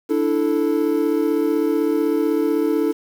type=chord; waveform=triangle; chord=D suspended second; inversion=none; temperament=equal; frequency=293.7 / 329.6 / 440 Hz; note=D4 / E4 / A4; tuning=0 / 0 / 0 cents; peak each=-19 dBFS; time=0.09-2.93 s; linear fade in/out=20 ms; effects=7-bit